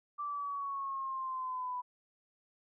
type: exponential sweep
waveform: sine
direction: down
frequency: 1174.7 to 987.8 Hz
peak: -35 dBFS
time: 0.18-1.82 s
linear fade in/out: 20 ms
effects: none